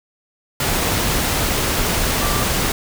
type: tone in noise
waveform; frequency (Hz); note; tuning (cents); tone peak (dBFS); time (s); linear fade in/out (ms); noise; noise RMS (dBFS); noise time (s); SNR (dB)
sine; 1174.7; D6; 0; -25; 2.21-2.43; 2; pink; -19; 0.6-2.72; -9
effects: none